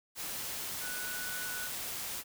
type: tone in noise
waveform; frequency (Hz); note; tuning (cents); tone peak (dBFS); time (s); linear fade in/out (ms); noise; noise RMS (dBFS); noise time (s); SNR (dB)
sine; 1480; F#6; 0; -40; 0.8-1.7; 50; white; -39; 0.15-2.24; -4
effects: none